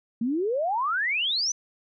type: exponential sweep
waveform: sine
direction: up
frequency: 220 to 6170 Hz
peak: -23 dBFS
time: 0.21-1.52 s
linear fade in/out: 5 ms
effects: none